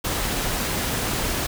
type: noise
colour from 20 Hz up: pink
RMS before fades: -25 dBFS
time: 0.04-1.47 s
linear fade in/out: 10 ms
effects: none